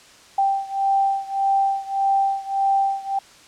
sine beating tone pair, 784 / 785.7 Hz, G5 / G5, 0 / +4 cents, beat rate 1.7 Hz, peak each -20 / -22 dBFS, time 0.38-3.19 s, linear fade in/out 5 ms, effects white hiss -48 dBFS RMS until 3.47 s + low-pass 7000 Hz 12 dB/octave

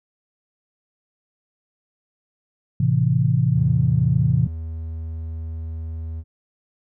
sine chord, A minor, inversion none, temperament just, 110 / 132 / 165 Hz, A2 / C3 / E3, 0 / +16 / +2 cents, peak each -21 / -18 / -21 dBFS, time 2.8-4.47 s, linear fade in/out 5 ms
triangle tone with pitch glide, 82.41 to 80.67 Hz, E2 to E2, 0 to -37 cents, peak -25 dBFS, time 3.53-6.24 s, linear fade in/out 50 ms, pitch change -37 cents, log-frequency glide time 3.71-4.57 s
effects none

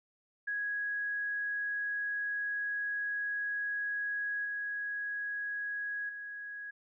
sine tone with level steps, 1661.2 Hz, G#6, in tune, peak -32 / -34 / -40 dBFS, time 0.47-6.71 s, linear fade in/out 10 ms, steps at 4.45 / 6.09 s, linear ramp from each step 2 ms, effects none

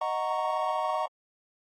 triangle chord, D# minor seventh, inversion none, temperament equal with one note detuned, 622.3 / 740 / 929.6 / 1108.7 Hz, D#5 / F#5 / A#5 / C#6, 0 / 0 / -5 / 0 cents, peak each -31 dBFS, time 0.01-1.06 s, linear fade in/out 5 ms, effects AAC 32 kbps

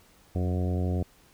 harmonic tone with a mistuned harmonic, 90.6 Hz, F#2, 36 cents flat, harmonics 1 / 2 / 3 / 4 / 5 / 6 / 7 / 8, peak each -26 / -32 / -36 / -38 / -40 / -42 / -43 / -44 dBFS, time 0.35-1.03 s, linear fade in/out 5 ms, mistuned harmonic 1, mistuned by -82 cents, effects pink hiss -59 dBFS RMS until 1.33 s

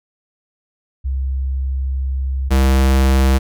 sine / square tone pair in turn, 66.4 / 66.4 Hz, C2 / C2, +26 / +26 cents, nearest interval unison, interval 0 cents, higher neither, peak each -17 / -11 dBFS, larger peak second, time 1.04-2.5 / 2.5-3.39 s, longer first, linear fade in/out 20 ms, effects none

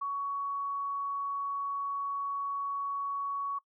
sine tone, 1120 Hz, C#6, 18 cents sharp, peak -31 dBFS, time 0.01-3.59 s, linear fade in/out 10 ms, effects noise-tail reverb RT60 0.1 s tail -20 dB re dry

